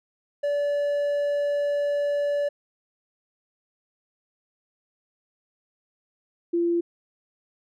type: tone pair in turn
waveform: triangle / sine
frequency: 577 / 342.3 Hz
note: D5 / F4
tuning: -31 / -35 cents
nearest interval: major sixth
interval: 904 cents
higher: first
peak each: -20 dBFS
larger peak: neither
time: 0.43-2.49 / 6.53-6.81 s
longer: first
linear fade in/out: 10 ms
effects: none